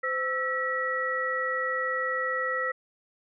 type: tone cluster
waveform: sine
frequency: 514 / 1319 / 1927 Hz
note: C5 / E6 / B6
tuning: -31 / +1 / -43 cents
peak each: -32 / -31 / -29 dBFS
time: 0.03-2.72 s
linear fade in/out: 10 ms
effects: none